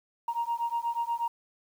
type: beating tone pair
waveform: sine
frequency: 932.3 / 940.6 Hz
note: A#5 / A#5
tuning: 0 / +15 cents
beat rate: 8.3 Hz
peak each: -30 dBFS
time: 0.28-1.28 s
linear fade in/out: 5 ms
effects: tanh soft clip ceiling -22 dBFS + 9-bit